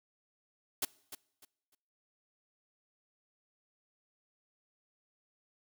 white noise with echo, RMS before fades -32 dBFS, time 0.82-0.85 s, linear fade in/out 5 ms, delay 300 ms, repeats 3, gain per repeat -12 dB, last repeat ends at 1.75 s, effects noise-tail reverb RT60 0.8 s tail -23 dB re dry

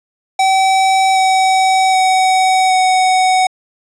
square tone with pitch steps, 766 / 759.4 / 752.8 / 746.3 Hz, G5 / F#5 / F#5 / F#5, -40 / +45 / +30 / +15 cents, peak -10 dBFS, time 0.39-3.47 s, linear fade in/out 5 ms, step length 770 ms, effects resampled to 22050 Hz + 8-bit

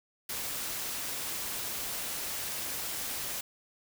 white noise, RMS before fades -36 dBFS, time 0.29-3.41 s, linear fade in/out 5 ms, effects none

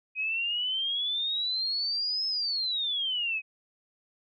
sine exponential two-way sweep, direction up then down, 2512 to 5220 to 2512 Hz, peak -27 dBFS, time 0.15-3.42 s, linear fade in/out 50 ms, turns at 2.27 s, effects none

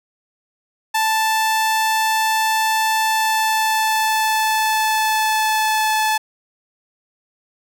sawtooth tone with pitch glide, 880 to 867.4 Hz, A5 to A5, 0 to -25 cents, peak -12 dBFS, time 0.94-6.18 s, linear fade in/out 10 ms, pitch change -25 cents, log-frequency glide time 2.97-5.95 s, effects none

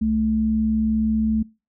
sine tone pair together, 65.03 / 219.5 Hz, C2 / A3, -10 / -4 cents, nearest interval octave + major sixth, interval 2106 cents, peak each -28 / -18 dBFS, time 0.01-1.43 s, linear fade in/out 10 ms, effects noise-tail reverb RT60 0.3 s tail -24 dB re dry

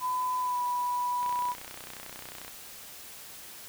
sine tone with pitch glide, 1005 to 982.6 Hz, B5 to B5, +30 to -9 cents, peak -27 dBFS, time 0-1.55 s, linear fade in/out 50 ms, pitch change -39 cents, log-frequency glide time 0.39-0.6 s
click train, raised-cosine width 0.3 ms, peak -26 dBFS, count 40, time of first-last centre 1.23-2.48 s, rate 31.2 Hz
effects white hiss -46 dBFS RMS until 3.68 s

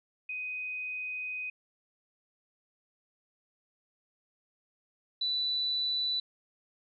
sine tone pair in turn, 2503 / 3973 Hz, D#7 / B7, +10 / +10 cents, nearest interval minor sixth, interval 800 cents, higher second, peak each -34 / -28 dBFS, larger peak second, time 0.29-1.5 / 5.21-6.2 s, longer first, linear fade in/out 5 ms, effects none

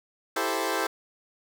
15% pulse chord, A minor seventh, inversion second, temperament equal, 329.6 / 392 / 440 / 523.3 Hz, E4 / G4 / A4 / C5, 0 / 0 / 0 / 0 cents, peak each -25 dBFS, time 0.36-0.87 s, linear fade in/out 5 ms, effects none

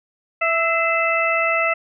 harmonic tone with a mistuned harmonic, 659.3 Hz, E5, in tune, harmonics 1 / 2 / 3 / 4, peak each -22 / -22 / -22 / -22 dBFS, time 0.41-1.74 s, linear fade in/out 10 ms, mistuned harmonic 3, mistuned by +57 cents, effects none

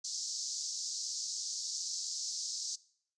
white band-pass noise, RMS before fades -39 dBFS, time 0.04-2.76 s, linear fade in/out 10 ms, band 4500 to 6900 Hz, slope 48 dB/octave, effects noise-tail reverb RT60 0.6 s tail -21 dB re dry + resampled to 22050 Hz

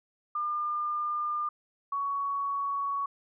sine tone pair in turn, 1203 / 1119.8 Hz, D6 / C#6, +41 / +17 cents, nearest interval minor second, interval 124 cents, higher first, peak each -28 dBFS, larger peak neither, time 0.35-1.49 / 1.92-3.06 s, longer neither, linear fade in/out 5 ms, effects none

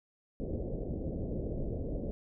pink low-pass noise, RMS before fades -36 dBFS, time 0.4-2.11 s, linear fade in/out 0 ms, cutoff 590 Hz, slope 48 dB/octave, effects none

